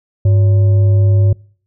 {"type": "tone with frequency modulation", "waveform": "sine", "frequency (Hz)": 100.9, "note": "G#2", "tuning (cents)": -49, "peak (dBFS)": -7, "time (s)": [0.25, 1.33], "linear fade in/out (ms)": 5, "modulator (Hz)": 464, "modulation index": 0.2, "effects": ["noise-tail reverb RT60 0.5 s tail -26 dB re dry"]}